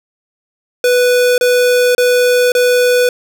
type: tone bursts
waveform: square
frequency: 493.9 Hz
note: B4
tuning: in tune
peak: -9 dBFS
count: 4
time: 0.84-3.09 s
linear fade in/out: 2 ms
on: 540 ms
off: 30 ms
effects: none